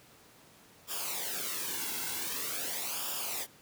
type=noise with flanger; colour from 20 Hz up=white; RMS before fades=-36 dBFS; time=0.87-3.47 s; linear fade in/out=50 ms; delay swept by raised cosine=0.48 to 1.68 ms; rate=0.45 Hz; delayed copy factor=-0.7; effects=pink hiss -58 dBFS RMS until 3.61 s + high-pass 100 Hz 12 dB/octave